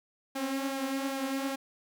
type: tone with flanger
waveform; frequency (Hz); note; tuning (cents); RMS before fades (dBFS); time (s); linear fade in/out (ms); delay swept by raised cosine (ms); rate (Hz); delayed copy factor
sawtooth; 270.4; C#4; -43; -33; 0.35-1.56; 10; 1.2 to 7; 2.5; +0.5
effects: none